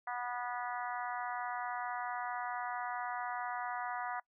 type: harmonic tone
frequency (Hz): 244.5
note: B3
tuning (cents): -17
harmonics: 3 / 4 / 5 / 6 / 7 / 8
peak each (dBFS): -40 / -42 / -44 / -46 / -47 / -48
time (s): 0.07-4.2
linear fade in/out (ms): 5
effects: noise-tail reverb RT60 0.1 s tail -24 dB re dry